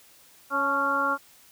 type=harmonic tone with a mistuned harmonic; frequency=277.2 Hz; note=C#4; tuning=in tune; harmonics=1 / 2 / 3 / 4 / 5; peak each=-34 / -32 / -33 / -27 / -25 dBFS; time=0.5-1.18 s; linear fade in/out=50 ms; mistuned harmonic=3; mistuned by=+52 cents; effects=white hiss -55 dBFS RMS until 1.51 s